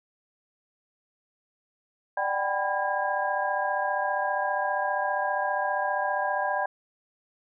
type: tone cluster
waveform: sine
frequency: 594 / 761 / 796 / 990 / 1623 Hz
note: D5 / F#5 / G5 / B5 / G#6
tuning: +20 / +48 / +26 / +4 / -40 cents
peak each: -31 dBFS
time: 2.17-6.66 s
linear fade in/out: 5 ms
effects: none